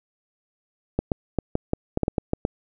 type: clicks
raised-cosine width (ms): 2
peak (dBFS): -8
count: 11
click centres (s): 0.99 / 1.118 / 1.387 / 1.554 / 1.734 / 1.974 / 2.033 / 2.081 / 2.182 / 2.334 / 2.451
effects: none